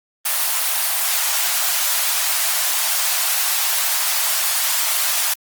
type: high-pass noise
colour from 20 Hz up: white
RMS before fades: -19 dBFS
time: 0.25-5.34 s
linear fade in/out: 10 ms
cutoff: 630 Hz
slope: 48 dB/octave
effects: Opus 24 kbps